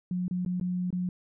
sine tone with dropouts, 180.3 Hz, F#3, 45 cents flat, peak -27 dBFS, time 0.11-1.09 s, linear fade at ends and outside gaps 2 ms, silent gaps 0.281-0.31 / 0.45-0.461 / 0.599-0.611 / 0.905-0.927 s, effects none

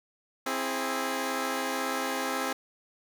10% pulse chord, C augmented, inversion none, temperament equal with one note detuned, 264.1 / 329.6 / 415.3 Hz, C4 / E4 / G#4, +16 / 0 / 0 cents, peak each -23 / -28 / -26 dBFS, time 0.46-2.53 s, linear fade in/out 5 ms, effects none

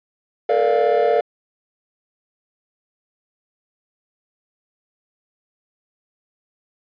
triangle chord, Bb major seventh, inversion third, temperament equal with one note detuned, 440 / 477.1 / 587.3 / 698.5 Hz, A4 / Bb4 / D5 / F5, 0 / +40 / 0 / 0 cents, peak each -17 dBFS, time 0.49-1.21 s, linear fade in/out 5 ms, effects tanh soft clip ceiling -7 dBFS + resampled to 11025 Hz

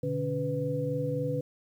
sine tone cluster, 123.5 / 147.1 / 282.2 / 497.3 Hz, B2 / D3 / C#4 / B4, 0 / +3 / +31 / +12 cents, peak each -37 / -32 / -36 / -31 dBFS, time 0.03-1.41 s, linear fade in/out 5 ms, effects 10-bit

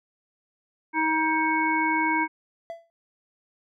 harmonic tone, 316.2 Hz, D#4, 28 cents sharp, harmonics 1 / 3 / 5 / 7, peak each -27 / -24 / -30 / -27 dBFS, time 0.93-2.28 s, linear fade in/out 50 ms
triangle tone with exponential decay, 670 Hz, E5, 28 cents sharp, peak -28 dBFS, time 2.7-2.9 s, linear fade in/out 0 ms, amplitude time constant 42 ms
effects none

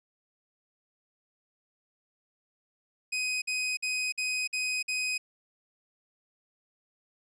sawtooth tone bursts, 2508 Hz, D#7, 13 cents sharp, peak -25 dBFS, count 6, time 3.12-5.18 s, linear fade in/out 10 ms, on 300 ms, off 52 ms, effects resampled to 22050 Hz

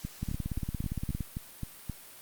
two click trains, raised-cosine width 5 ms, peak -20 / -22 dBFS, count 18 / 8, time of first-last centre 0.23-1.207 / 0.05-1.897 s, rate 17.4 / 3.79 Hz, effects white hiss -50 dBFS RMS until 2.21 s + Opus 48 kbps

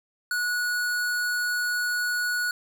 square tone, 1463 Hz, F#6, 20 cents flat, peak -25 dBFS, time 0.31-2.51 s, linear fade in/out 2 ms, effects 9-bit

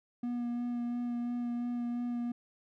triangle tone with vibrato, 240.6 Hz, B3, 45 cents flat, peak -30 dBFS, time 0.23-2.32 s, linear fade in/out 5 ms, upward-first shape sine, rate 2.9 Hz, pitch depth 14 cents each way, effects none

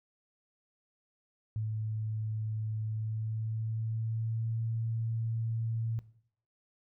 sine tone with pitch glide, 109 to 113.5 Hz, A2 to A#2, -16 to -46 cents, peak -31 dBFS, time 1.56-5.99 s, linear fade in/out 0 ms, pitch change +70 cents, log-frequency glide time 2.84-4.59 s, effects noise-tail reverb RT60 0.6 s tail -17 dB re dry

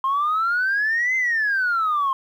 sine exponential two-way sweep, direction up then down, 1055 to 2084 to 1055 Hz, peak -17 dBFS, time 0.04-2.13 s, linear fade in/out 2 ms, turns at 1.16 s, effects tanh soft clip ceiling -15 dBFS + 9-bit

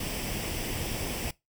pink noise with comb filter, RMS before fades -33 dBFS, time 0-1.31 s, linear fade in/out 5 ms, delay 0.37 ms, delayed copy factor +0.55, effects noise-tail reverb RT60 0.2 s tail -22 dB re dry

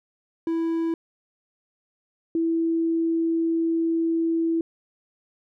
triangle / sine tone pair in turn, 329.6 / 329.6 Hz, E4 / E4, 0 / 0 cents, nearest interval unison, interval 0 cents, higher neither, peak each -20 dBFS, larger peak neither, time 0.47-0.94 / 2.35-4.61 s, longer second, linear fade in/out 2 ms, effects none

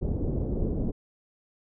pink low-pass noise, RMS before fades -28 dBFS, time 0.01-0.92 s, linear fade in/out 20 ms, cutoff 470 Hz, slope 24 dB/octave, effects none

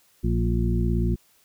harmonic tone with a mistuned harmonic, 58.27 Hz, A#1, in tune, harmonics 1 / 2 / 3 / 4 / 6, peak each -23 / -26 / -28 / -29 / -31 dBFS, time 0.23-1.16 s, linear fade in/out 20 ms, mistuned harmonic 4, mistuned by -22 cents, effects white hiss -61 dBFS RMS until 1.44 s

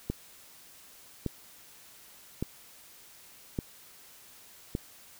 click train, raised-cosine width 3 ms, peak -17 dBFS, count 5, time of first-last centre 0.1-4.751 s, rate 0.86 Hz, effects white hiss -54 dBFS RMS until 5.19 s

